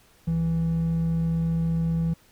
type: tone pair together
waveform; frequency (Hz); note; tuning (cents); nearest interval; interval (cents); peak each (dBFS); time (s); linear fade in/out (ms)
triangle; 66.55 / 164.81; C2 / E3; +30 / 0; octave + major third; 1570; -30 / -19; 0.27-2.14; 10
effects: tanh soft clip ceiling -16 dBFS + pink hiss -58 dBFS RMS until 2.31 s